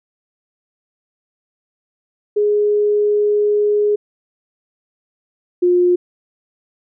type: tone pair in turn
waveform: sine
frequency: 416.2 / 356 Hz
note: G#4 / F4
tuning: +4 / +33 cents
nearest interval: minor third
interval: 271 cents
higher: first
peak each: -12 / -10 dBFS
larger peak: second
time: 2.36-3.96 / 5.62-5.96 s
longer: first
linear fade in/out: 10 ms
effects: none